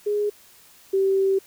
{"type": "tone pair in turn", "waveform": "sine", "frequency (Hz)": [414.9, 387.2], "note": ["G#4", "G4"], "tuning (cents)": [-2, -21], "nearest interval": "minor second", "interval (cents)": 119, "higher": "first", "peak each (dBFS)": [-20, -17], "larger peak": "second", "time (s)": [[0.06, 0.3], [0.93, 1.39]], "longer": "second", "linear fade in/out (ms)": 10, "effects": ["white hiss -52 dBFS RMS until 1.46 s"]}